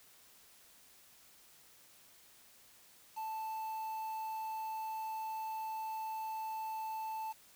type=tone with quantisation; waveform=triangle; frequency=880 Hz; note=A5; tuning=in tune; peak=-36 dBFS; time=3.16-7.33 s; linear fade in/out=20 ms; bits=9; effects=white hiss -62 dBFS RMS until 7.55 s